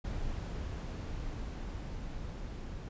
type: noise with level ramp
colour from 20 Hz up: brown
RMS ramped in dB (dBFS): -37 to -42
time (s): 0.04-2.89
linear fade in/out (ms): 10
effects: resampled to 16000 Hz